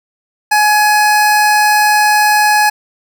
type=tone; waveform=25% pulse; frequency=842 Hz; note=G#5; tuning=24 cents sharp; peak=-4 dBFS; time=0.51-2.7 s; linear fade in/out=10 ms; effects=7-bit